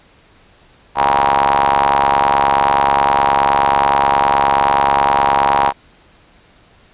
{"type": "ring-modulated tone", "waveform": "sawtooth", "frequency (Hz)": 69.5, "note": "C#2", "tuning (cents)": 5, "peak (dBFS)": -4, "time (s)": [0.95, 5.73], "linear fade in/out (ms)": 50, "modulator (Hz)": 880, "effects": ["pink hiss -49 dBFS RMS until 6.93 s", "resampled to 8000 Hz"]}